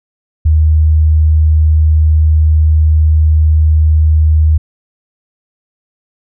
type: tone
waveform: sine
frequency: 77.78 Hz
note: D#2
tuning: in tune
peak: -5 dBFS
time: 0.45-4.58 s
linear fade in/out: 10 ms
effects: none